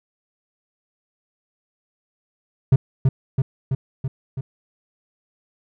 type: tone with echo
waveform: triangle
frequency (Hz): 132.5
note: C3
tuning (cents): +22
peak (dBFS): -7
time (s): 2.72-2.76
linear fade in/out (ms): 5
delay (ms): 330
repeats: 5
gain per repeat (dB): -3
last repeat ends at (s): 4.41
effects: none